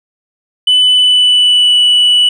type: tone with pitch glide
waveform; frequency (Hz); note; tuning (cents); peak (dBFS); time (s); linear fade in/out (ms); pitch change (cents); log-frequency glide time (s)
sine; 2998 to 2957; F#7 to F#7; +22 to -2; -3; 0.67-2.29; 5; -24; 0.91-1.78
effects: tanh soft clip ceiling -4 dBFS